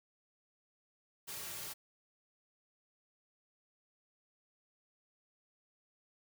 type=noise with comb filter; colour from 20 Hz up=white; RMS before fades=-44 dBFS; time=1.27-1.74 s; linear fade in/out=20 ms; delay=4 ms; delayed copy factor=-0.6; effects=none